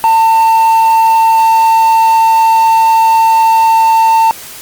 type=tone with quantisation; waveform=triangle; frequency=898 Hz; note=A5; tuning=35 cents sharp; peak=-3 dBFS; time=0.04-4.31 s; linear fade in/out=0 ms; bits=5; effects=white hiss -29 dBFS RMS until 4.61 s + Opus 32 kbps